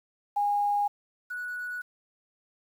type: tone pair in turn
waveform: sine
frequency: 819 / 1470.3 Hz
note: G#5 / F#6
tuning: -24 / -11 cents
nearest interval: minor seventh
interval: 1013 cents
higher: second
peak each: -23 / -32 dBFS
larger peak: first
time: 0.36-0.88 / 1.3-1.82 s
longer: neither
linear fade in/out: 10 ms
effects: 9-bit